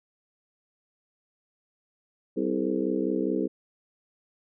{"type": "harmonic tone with a mistuned harmonic", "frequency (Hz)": 64.8, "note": "C2", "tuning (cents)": -16, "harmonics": [3, 4, 5, 6, 7, 8], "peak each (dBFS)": [-33, -30, -29, -31, -33, -37], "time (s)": [2.36, 3.48], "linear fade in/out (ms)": 20, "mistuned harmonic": 6, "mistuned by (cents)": 87, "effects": []}